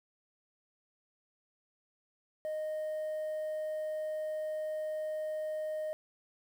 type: tone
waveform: sine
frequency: 619 Hz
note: D#5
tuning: 9 cents flat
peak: -31 dBFS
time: 2.45-5.93 s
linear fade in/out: 0 ms
effects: tanh soft clip ceiling -33 dBFS + 10-bit